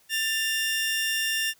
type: tone pair together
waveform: sawtooth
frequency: 1779 / 2794 Hz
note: A6 / F7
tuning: +19 / 0 cents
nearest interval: minor sixth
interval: 781 cents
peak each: -24 dBFS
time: 0.09-1.54 s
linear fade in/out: 50 ms
effects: white hiss -61 dBFS RMS until 1.59 s